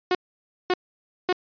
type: tone bursts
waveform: sawtooth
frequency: 363.8 Hz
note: F#4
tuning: 29 cents flat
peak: -15 dBFS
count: 3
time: 0.11-1.327 s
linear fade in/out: 2 ms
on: 39 ms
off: 550 ms
effects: resampled to 11025 Hz